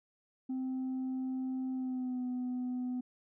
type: tone with pitch glide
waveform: sine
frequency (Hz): 259.7 to 250.3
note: C4 to B3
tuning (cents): -13 to +23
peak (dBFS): -31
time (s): 0.49-3.01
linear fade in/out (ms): 10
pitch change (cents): -64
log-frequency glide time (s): 1.73-2.23
effects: tanh soft clip ceiling -32 dBFS